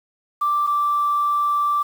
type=tone pair in turn; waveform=sine; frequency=1174.7 / 1170.2 Hz; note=D6 / D6; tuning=0 / -7 cents; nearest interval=unison; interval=7 cents; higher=first; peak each=-16 / -16 dBFS; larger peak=neither; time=0.41-0.67 / 0.67-1.83 s; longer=second; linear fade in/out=10 ms; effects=tanh soft clip ceiling -12 dBFS + 7-bit